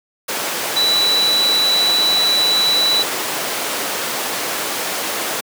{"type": "tone in noise", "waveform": "sine", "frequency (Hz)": 3951, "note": "B7", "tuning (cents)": 0, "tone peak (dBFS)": -13, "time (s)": [0.76, 3.03], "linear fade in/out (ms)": 10, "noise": "pink", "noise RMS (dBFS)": -20, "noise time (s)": [0.28, 5.41], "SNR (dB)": 4, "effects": ["high-pass 400 Hz 12 dB/octave"]}